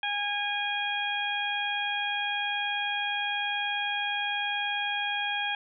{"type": "harmonic tone", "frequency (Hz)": 819, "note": "G#5", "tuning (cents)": -24, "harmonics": [1, 2, 3, 4], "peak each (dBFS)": [-33, -33, -33, -33], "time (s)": [0.03, 5.55], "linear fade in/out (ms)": 2, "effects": []}